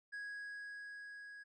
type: tone with level ramp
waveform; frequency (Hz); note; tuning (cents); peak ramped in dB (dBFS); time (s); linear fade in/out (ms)
triangle; 1658; G#6; -3; -40 to -48; 0.12-1.44; 20
effects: MP3 48 kbps